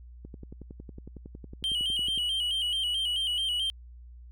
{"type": "click train", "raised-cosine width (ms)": 3, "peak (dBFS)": -30, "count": 22, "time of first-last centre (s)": [0.25, 2.177], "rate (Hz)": 10.9}
{"type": "tone with vibrato", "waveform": "triangle", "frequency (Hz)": 3042, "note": "F#7", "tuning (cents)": 47, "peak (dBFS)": -25, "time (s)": [1.64, 3.7], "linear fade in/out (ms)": 0, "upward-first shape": "square", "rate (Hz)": 4.6, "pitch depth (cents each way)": 63}
{"effects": ["added 60 Hz sine -45 dBFS peak until 4.31 s"]}